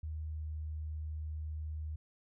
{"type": "tone with pitch glide", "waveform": "sine", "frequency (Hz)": [77.78, 77.29], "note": ["D#2", "D#2"], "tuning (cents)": [0, -11], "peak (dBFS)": -37, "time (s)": [0.03, 1.96], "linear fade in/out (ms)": 5, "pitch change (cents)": -11, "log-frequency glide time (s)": [0.27, 0.44], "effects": []}